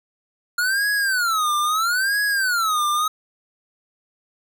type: tone with vibrato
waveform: square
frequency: 1411 Hz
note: F6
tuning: 17 cents sharp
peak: -19 dBFS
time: 0.58-3.08 s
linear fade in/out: 5 ms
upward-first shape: sine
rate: 0.76 Hz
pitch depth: 290 cents each way
effects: none